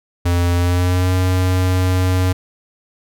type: tone with pitch glide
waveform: square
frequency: 87.31 to 92.02 Hz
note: F2 to F#2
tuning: 0 to -9 cents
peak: -14 dBFS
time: 0.25-2.33 s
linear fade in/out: 10 ms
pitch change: +91 cents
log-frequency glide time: 0.55-1.13 s
effects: none